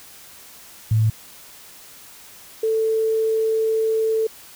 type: tone pair in turn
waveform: sine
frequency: 110 / 442.9 Hz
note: A2 / A4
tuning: 0 / +11 cents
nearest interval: 2 octaves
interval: 2411 cents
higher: second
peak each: -14 / -17 dBFS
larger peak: first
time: 0.91-1.1 / 2.63-4.27 s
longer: second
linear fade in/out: 5 ms
effects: white hiss -44 dBFS RMS until 4.55 s